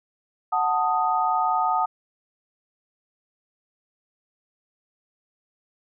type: chord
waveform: sine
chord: D# diminished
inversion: first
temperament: equal with one note detuned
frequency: 740 / 885.1 / 1244.5 Hz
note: F#5 / A5 / D#6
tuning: 0 / +10 / 0 cents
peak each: -24 dBFS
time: 0.52-1.86 s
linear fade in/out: 10 ms
effects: none